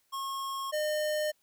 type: tone pair in turn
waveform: square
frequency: 1086 / 608.1 Hz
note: C#6 / D#5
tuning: -36 / -40 cents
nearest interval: minor seventh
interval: 1004 cents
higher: first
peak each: -34 / -29 dBFS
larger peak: second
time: 0.12-0.72 / 0.72-1.32 s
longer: neither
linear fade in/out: 20 ms
effects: white hiss -72 dBFS RMS until 1.42 s